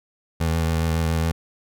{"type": "tone with vibrato", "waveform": "25% pulse", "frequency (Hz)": 81.4, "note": "E2", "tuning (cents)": -21, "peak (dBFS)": -16, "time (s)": [0.4, 1.32], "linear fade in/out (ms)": 10, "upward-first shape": "sine", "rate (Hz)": 7.2, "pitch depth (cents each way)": 22, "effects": []}